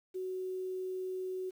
sine tone with quantisation, 372.1 Hz, F#4, 10 cents sharp, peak -35 dBFS, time 0.14-1.51 s, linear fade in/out 20 ms, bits 10, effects none

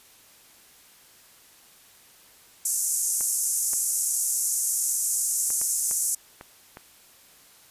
pink band-pass noise, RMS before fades -26 dBFS, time 2.65-6.15 s, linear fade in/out 5 ms, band 6400 to 12000 Hz, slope 48 dB/octave
clicks, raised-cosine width 0.5 ms, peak -25 dBFS, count 7, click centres 3.209 / 3.734 / 5.504 / 5.615 / 5.912 / 6.411 / 6.771 s
effects white hiss -54 dBFS RMS until 7.7 s + resampled to 32000 Hz

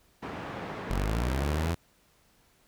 pink band-pass noise, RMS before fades -38 dBFS, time 0.22-1.72 s, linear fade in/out 10 ms, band 130 to 1800 Hz, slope 12 dB/octave
sawtooth linear sweep, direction up, 43.62 to 86.1 Hz, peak -23 dBFS, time 0.9-1.75 s, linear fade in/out 10 ms
effects pink hiss -65 dBFS RMS until 2.67 s

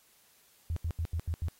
sine tone bursts, 82.41 Hz, E2, in tune, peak -29 dBFS, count 6, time 0.7-1.484 s, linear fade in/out 0 ms, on 64 ms, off 80 ms, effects white hiss -64 dBFS RMS until 1.59 s + AAC 48 kbps

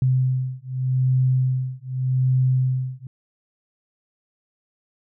sine beating tone pair, 128.7 / 129.54 Hz, C3 / C3, -28 / -17 cents, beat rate 0.84 Hz, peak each -21 dBFS, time 0.02-3.07 s, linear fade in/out 2 ms, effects none

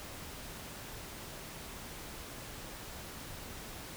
silence, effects pink hiss -46 dBFS RMS until 3.96 s

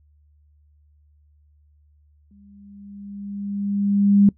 sine tone with exponential growth, 201.2 Hz, G3, 45 cents sharp, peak -9 dBFS, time 2.31-4.29 s, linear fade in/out 2 ms, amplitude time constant 430 ms, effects noise-tail reverb RT60 0.1 s tail -22 dB re dry + added 74 Hz sine -54 dBFS peak until 4.37 s

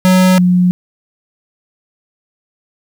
square / sine tone pair in turn, 185 / 179.73 Hz, F#3 / F3, 0 / +50 cents, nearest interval minor second, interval 50 cents, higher first, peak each -7 dBFS, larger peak neither, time 0.05-0.38 / 0.38-0.71 s, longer neither, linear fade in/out 0 ms, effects 8-bit

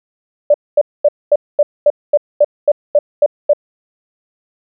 sine tone bursts, 587.3 Hz, D5, in tune, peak -5 dBFS, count 12, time 0.5-3.534 s, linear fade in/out 5 ms, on 42 ms, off 230 ms, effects none

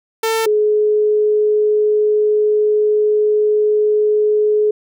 sawtooth / sine tone pair in turn, 447.7 / 423.3 Hz, A4 / G#4, +30 / +33 cents, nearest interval minor second, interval 97 cents, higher first, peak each -11 dBFS, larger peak neither, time 0.23-0.46 / 0.46-4.71 s, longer second, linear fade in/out 5 ms, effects none

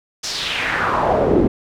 brown noise with band-pass filter sweep, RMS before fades -18 dBFS, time 0.23-1.48 s, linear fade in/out 10 ms, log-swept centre 6000 to 290 Hz, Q 2.8, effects none

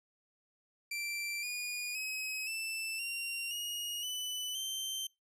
sawtooth tone with pitch steps, 2349 / 2446 / 2547 / 2652 / 2761 / 2875 / 2994 / 3117 Hz, D7 / D#7 / D#7 / E7 / F7 / F7 / F#7 / G7, 0 / -30 / +40 / +10 / -20 / +50 / +20 / -11 cents, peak -33 dBFS, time 0.91-5.07 s, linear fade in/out 5 ms, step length 520 ms, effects noise-tail reverb RT60 0.2 s tail -25 dB re dry + resampled to 32000 Hz

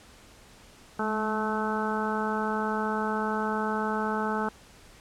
harmonic tone with a mistuned harmonic, 216.6 Hz, A3, 27 cents flat, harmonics 1 / 2 / 3 / 4 / 5 / 6 / 7, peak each -31 / -33 / -38 / -32 / -38 / -34 / -36 dBFS, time 0.99-4.49 s, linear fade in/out 5 ms, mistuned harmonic 1, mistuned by -28 cents, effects pink hiss -53 dBFS RMS until 5 s + low-pass 10000 Hz 12 dB/octave

